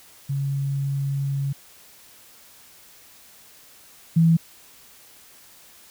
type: tone pair in turn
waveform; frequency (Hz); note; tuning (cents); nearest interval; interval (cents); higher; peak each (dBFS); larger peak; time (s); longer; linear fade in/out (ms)
sine; 138.59 / 164.81; C#3 / E3; 0 / 0; minor third; 300; second; -22 / -13; second; 0.29-1.53 / 4.16-4.37; first; 10
effects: white hiss -50 dBFS RMS until 5.9 s